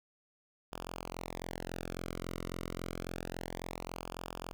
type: tone with flanger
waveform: sawtooth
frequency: 43.65 Hz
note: F1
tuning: in tune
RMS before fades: -42 dBFS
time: 0.72-4.53 s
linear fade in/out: 0 ms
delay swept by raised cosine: 0.49 to 1.2 ms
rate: 0.28 Hz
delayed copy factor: -0.9
effects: none